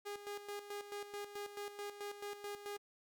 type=tone with tremolo; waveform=sawtooth; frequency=409 Hz; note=G#4; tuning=26 cents flat; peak=-38 dBFS; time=0.05-2.78 s; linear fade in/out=20 ms; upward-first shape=square; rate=4.6 Hz; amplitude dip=65%; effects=none